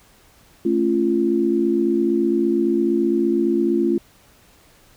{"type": "chord", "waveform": "sine", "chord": "A augmented", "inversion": "none", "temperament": "just", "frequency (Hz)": [220, 275, 343.8], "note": ["A3", "C#4", "E#4"], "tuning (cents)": [0, -14, -27], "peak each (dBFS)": [-22, -22, -18], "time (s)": [0.65, 3.98], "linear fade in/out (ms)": 5, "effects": ["pink hiss -53 dBFS RMS until 4.96 s"]}